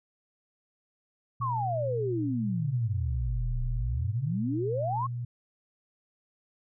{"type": "tone with vibrato", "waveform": "sine", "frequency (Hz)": 120, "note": "B2", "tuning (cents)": -49, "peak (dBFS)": -31, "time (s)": [1.4, 5.25], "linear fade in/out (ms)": 5, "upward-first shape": "square", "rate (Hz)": 0.64, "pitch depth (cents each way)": 10}
{"type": "exponential two-way sweep", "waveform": "sine", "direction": "down then up", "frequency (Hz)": [1143, 30.87, 1123], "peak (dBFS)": -28, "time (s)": [1.41, 5.07], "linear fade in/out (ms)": 10, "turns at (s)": 3.63}
{"effects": []}